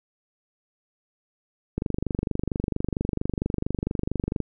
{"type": "click train", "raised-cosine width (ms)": 3, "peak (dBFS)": -12, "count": 65, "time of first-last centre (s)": [1.78, 4.403], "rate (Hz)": 24.4, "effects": []}